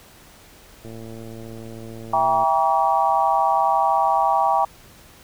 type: click train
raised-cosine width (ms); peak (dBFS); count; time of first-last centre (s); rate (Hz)
2; -25; 180; 0.85-2.434; 113
type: chord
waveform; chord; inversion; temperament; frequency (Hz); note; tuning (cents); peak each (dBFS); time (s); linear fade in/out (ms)
sine; E diminished seventh; none; just; 659.3 / 791.1 / 949.3 / 1139.2; E5 / G5 / Bb5 / Db6; 0 / +16 / +31 / +47; -24 / -19 / -21 / -23; 2.13-4.65; 5
effects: pink hiss -48 dBFS RMS until 5.23 s